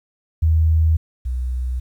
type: tone pair in turn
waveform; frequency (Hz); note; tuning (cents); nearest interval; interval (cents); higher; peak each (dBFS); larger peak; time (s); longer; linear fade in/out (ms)
sine; 80 / 62.8; D#2 / B1; +49 / +30; major third; 419; first; -12 / -20; first; 0.42-0.97 / 1.25-1.8; neither; 10
effects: 9-bit